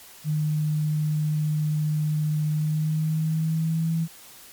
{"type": "tone with pitch glide", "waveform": "sine", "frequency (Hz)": [152.5, 163.45], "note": ["D#3", "E3"], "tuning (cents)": [-34, -14], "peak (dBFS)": -21, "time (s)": [0.24, 4.08], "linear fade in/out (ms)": 50, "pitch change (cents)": 120, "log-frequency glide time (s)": [2.5, 3.94], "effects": ["white hiss -47 dBFS RMS until 4.52 s", "MP3 96 kbps"]}